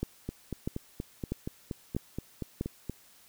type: two click trains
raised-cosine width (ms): 3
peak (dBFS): -21 / -18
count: 12 / 5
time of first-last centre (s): 0.29-2.897 / 0.03-2.611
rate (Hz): 4.22 / 1.55
effects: white hiss -59 dBFS RMS until 3.28 s